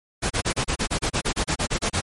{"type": "noise bursts", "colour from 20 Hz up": "pink", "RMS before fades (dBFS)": -23, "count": 16, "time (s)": [0.22, 2.014], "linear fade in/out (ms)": 20, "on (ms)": 84, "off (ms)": 30, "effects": ["MP3 48 kbps"]}